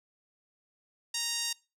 5% pulse tone with band-pass filter, 932.3 Hz, A#5, in tune, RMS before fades -33 dBFS, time 1.14-1.53 s, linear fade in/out 5 ms, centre 4800 Hz, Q 0.88, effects noise-tail reverb RT60 0.3 s tail -24 dB re dry

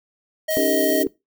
square tone, 629 Hz, D#5, 19 cents sharp, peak -22 dBFS, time 0.48-1.03 s, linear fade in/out 10 ms
violet noise, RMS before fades -27 dBFS, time 0.5-1.04 s, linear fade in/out 10 ms
sine chord, Eb dominant seventh, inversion third, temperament equal with one note detuned, 277.2 / 311.1 / 392 / 454.7 Hz, Db4 / Eb4 / G4 / Bb4, 0 / 0 / 0 / -43 cents, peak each -23 / -25 / -24 / -26 dBFS, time 0.57-1.07 s, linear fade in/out 0 ms
effects noise-tail reverb RT60 0.2 s tail -19 dB re dry

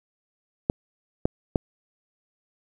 clicks, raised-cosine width 2 ms, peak -7 dBFS, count 3, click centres 0.699 / 1.255 / 1.558 s, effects 8-bit

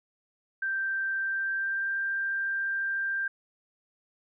sine tone with pitch glide, 1568 to 1583.5 Hz, G6 to G6, 0 to +17 cents, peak -27 dBFS, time 0.62-3.28 s, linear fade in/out 5 ms, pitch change +17 cents, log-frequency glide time 1.17-1.97 s, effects none

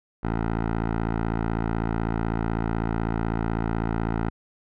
10% pulse tone with low-pass filter, 56 Hz, A1, 31 cents sharp, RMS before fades -26 dBFS, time 0.23-4.3 s, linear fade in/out 10 ms, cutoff 1400 Hz, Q 1.2, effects none

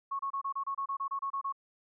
sine tone bursts, 1100 Hz, C#6, 14 cents flat, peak -31 dBFS, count 13, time 0.11-1.525 s, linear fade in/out 10 ms, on 83 ms, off 28 ms, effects none

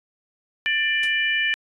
harmonic tone, 592 Hz, D5, 14 cents sharp, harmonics 3 / 4 / 5, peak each -22 / -24 / -26 dBFS, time 0.66-1.54 s, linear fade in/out 0 ms
white noise with exponential decay, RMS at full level -33 dBFS, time 1.03-1.14 s, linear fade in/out 2 ms, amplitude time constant 23 ms
effects resampled to 24000 Hz

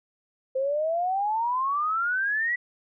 sine exponential sweep, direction up, 517 to 1975.5 Hz, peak -23 dBFS, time 0.55-2.56 s, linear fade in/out 10 ms, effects none

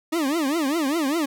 40% pulse tone with vibrato, 300.9 Hz, D4, 42 cents sharp, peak -20 dBFS, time 0.12-1.26 s, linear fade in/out 10 ms, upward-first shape triangle, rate 5 Hz, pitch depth 270 cents each way, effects none

